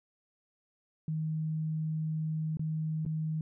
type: tone with dropouts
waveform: sine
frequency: 157.1 Hz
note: D#3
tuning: 17 cents sharp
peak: -30 dBFS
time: 1.08-3.41 s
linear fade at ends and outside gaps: 2 ms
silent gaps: 2.571-2.594 / 3.052-3.062 s
effects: none